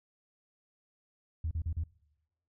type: tone bursts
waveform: sine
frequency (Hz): 80.5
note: E2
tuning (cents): -41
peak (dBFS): -29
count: 4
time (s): 1.44-1.838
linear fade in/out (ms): 5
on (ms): 71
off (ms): 38
effects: noise-tail reverb RT60 1.0 s tail -25 dB re dry + tanh soft clip ceiling -26 dBFS